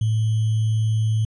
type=tone with sample-and-hold; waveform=sine; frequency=109.8 Hz; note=A2; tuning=3 cents flat; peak=-17 dBFS; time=0.01-1.25 s; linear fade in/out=5 ms; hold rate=3150 Hz; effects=resampled to 24000 Hz